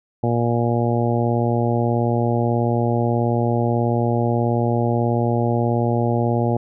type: harmonic tone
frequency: 118.4 Hz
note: A#2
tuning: 27 cents sharp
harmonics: 1 / 2 / 3 / 4 / 5 / 6 / 7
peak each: -20 / -23 / -25 / -26 / -27 / -28 / -28 dBFS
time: 0.23-6.57 s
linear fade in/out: 5 ms
effects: none